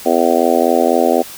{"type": "harmonic tone", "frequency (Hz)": 84, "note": "E2", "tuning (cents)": 33, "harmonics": [3, 4, 5, 6, 7, 8, 9], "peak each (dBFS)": [-18, -18, -18, -18, -18, -18, -18], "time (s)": [0.05, 1.23], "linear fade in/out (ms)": 20, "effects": ["white hiss -33 dBFS RMS until 1.37 s"]}